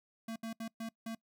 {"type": "tone bursts at uneven times", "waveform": "square", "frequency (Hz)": 226, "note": "A3", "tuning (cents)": 47, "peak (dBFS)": -39, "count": 5, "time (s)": [[0.28, 0.36], [0.43, 0.53], [0.6, 0.68], [0.8, 0.89], [1.06, 1.15]], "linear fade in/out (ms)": 5, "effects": ["noise-tail reverb RT60 0.1 s tail -23 dB re dry"]}